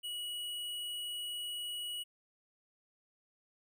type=tone with hard clipping; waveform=triangle; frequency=2919 Hz; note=F#7; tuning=24 cents flat; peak=-39 dBFS; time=0.03-2.04 s; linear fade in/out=20 ms; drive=17 dB; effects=none